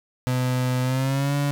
35% pulse tone with pitch glide, 126.7 to 143.04 Hz, B2 to D3, +45 to -45 cents, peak -19 dBFS, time 0.27-1.51 s, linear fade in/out 0 ms, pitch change +210 cents, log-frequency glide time 0.82-1.35 s, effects none

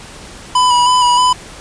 square tone with vibrato, 987.8 Hz, B5, in tune, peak -9 dBFS, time 0.55-1.33 s, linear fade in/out 5 ms, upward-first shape square, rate 3.2 Hz, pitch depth 22 cents each way, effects pink hiss -34 dBFS RMS until 1.6 s + resampled to 22050 Hz

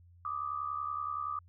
sine tone pair together, 1174.7 / 1245.3 Hz, D6 / D#6, 0 / +1 cents, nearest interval minor second, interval 101 cents, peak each -36 / -37 dBFS, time 0.25-1.39 s, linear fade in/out 2 ms, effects added 87 Hz sine -56 dBFS peak until 1.48 s

